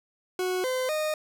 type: tone with pitch steps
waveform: 40% pulse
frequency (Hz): 367.6 / 513 / 616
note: F#4 / C5 / D#5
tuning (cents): -11 / -34 / -17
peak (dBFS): -25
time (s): 0.39-1.14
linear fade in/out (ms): 2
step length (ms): 250
effects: none